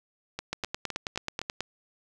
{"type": "two click trains", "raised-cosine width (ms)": 0.2, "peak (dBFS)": [-13, -16], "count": [11, 5], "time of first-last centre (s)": [[0.53, 1.606], [0.39, 1.416]], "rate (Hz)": [9.29, 3.9], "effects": []}